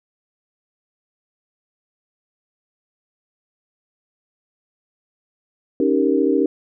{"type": "chord", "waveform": "sine", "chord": "Eb dominant seventh", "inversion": "third", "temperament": "equal", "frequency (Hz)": [277.2, 311.1, 392, 466.2], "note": ["Db4", "Eb4", "G4", "Bb4"], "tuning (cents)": [0, 0, 0, 0], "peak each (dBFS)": [-19, -20, -20, -21], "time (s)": [5.8, 6.46], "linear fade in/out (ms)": 2, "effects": []}